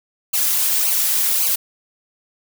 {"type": "noise with flanger", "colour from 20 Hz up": "blue", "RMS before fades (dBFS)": -18, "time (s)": [0.33, 1.56], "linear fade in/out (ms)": 10, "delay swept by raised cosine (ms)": [0.54, 4.34], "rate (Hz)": 1.8, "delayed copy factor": -0.8, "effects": []}